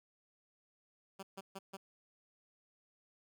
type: tone bursts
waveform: 10% pulse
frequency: 193.8 Hz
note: G3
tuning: 20 cents flat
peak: -36 dBFS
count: 4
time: 1.19-1.77 s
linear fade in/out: 10 ms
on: 40 ms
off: 140 ms
effects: none